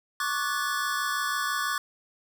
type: chord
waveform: square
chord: D major seventh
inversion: third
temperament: equal with one note detuned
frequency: 1108.7 / 1174.7 / 1480 / 1723.8 Hz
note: C#6 / D6 / F#6 / A6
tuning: 0 / 0 / 0 / -36 cents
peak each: -33 dBFS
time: 0.2-1.78 s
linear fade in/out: 2 ms
effects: none